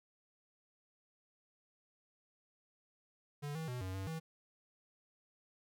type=tone with pitch steps; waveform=square; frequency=145.3 / 160.7 / 124.4 / 93.6 / 96.1 / 161.4 Hz; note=D3 / E3 / B2 / F#2 / G2 / E3; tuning=-18 / -44 / +13 / +20 / -34 / -36 cents; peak=-40 dBFS; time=3.42-4.2 s; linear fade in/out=20 ms; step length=130 ms; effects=none